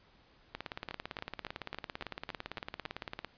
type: two click trains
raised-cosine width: 0.3 ms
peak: -22 / -23 dBFS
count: 49 / 8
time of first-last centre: 0.55-3.247 / 0.91-2.86 s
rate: 17.8 / 3.59 Hz
effects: pink hiss -64 dBFS RMS until 3.37 s + resampled to 11025 Hz